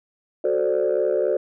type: chord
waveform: sine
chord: D dominant seventh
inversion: first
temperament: equal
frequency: 370 / 440 / 523.3 / 587.3 Hz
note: F#4 / A4 / C5 / D5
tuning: 0 / 0 / 0 / 0 cents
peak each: -23 dBFS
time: 0.44-1.37 s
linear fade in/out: 5 ms
effects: tanh soft clip ceiling -12 dBFS